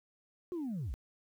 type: linear sweep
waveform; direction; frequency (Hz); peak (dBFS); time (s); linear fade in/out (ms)
sine; down; 370 to 43; -33; 0.52-0.94; 0
effects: tanh soft clip ceiling -33 dBFS + 11-bit